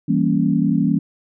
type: chord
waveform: sine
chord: E diminished seventh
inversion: none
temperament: equal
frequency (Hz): 164.81 / 196 / 233.1 / 277.2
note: E3 / G3 / Bb3 / Db4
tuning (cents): 0 / 0 / 0 / 0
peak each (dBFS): -20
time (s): 0.08-0.99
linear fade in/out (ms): 10
effects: none